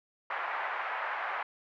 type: band-pass noise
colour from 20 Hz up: pink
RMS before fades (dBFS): -35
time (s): 0.3-1.43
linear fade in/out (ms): 5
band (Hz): 750 to 2000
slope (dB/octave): 24
effects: none